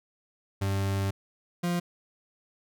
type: tone pair in turn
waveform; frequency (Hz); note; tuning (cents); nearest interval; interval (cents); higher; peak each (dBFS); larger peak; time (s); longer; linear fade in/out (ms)
40% pulse; 98 / 174.62; G2 / F3; 0 / 0; minor seventh; 1000; second; -25; neither; 0.61-1.11 / 1.63-1.8; first; 10
effects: none